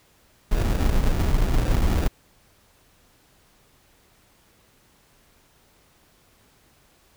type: noise with sample-and-hold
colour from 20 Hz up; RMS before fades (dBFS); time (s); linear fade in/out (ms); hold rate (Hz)
brown; -20; 0.51-2.08; 10; 1050
effects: pink hiss -59 dBFS RMS until 7.16 s